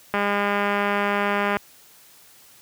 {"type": "click train", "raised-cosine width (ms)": 0.5, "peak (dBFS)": -8, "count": 291, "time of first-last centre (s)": [0.14, 1.569], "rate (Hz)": 203, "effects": ["white hiss -51 dBFS RMS until 2.61 s", "high-pass 60 Hz 12 dB/octave"]}